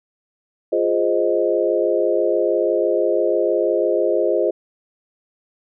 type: chord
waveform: sine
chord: F minor seventh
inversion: none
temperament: equal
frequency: 349.2 / 415.3 / 523.3 / 622.3 Hz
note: F4 / Ab4 / C5 / Eb5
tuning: 0 / 0 / 0 / 0 cents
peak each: -21 dBFS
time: 0.72-4.51 s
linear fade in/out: 10 ms
effects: none